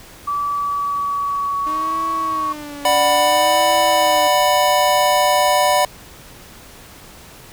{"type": "tone with pitch glide", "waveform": "sine", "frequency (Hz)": [1154, 1115.3], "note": ["D6", "C#6"], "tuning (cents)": [-31, 10], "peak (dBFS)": -18, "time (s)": [0.27, 2.53], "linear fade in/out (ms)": 10, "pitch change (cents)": -59, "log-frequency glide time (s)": [0.42, 1.98]}
{"type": "tone with vibrato", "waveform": "sawtooth", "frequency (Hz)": 304.6, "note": "D#4", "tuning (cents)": -37, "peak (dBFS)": -26, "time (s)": [1.66, 4.28], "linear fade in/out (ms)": 10, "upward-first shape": "sine", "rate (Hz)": 0.59, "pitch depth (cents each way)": 120}
{"type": "chord", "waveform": "square", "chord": "B minor", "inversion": "first", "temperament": "just", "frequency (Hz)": [592.7, 740.8, 987.8], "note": ["D5", "F#5", "B5"], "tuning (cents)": [16, 2, 0], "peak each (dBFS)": -18, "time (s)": [2.85, 5.85], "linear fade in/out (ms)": 2}
{"effects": ["pink hiss -41 dBFS RMS until 7.52 s"]}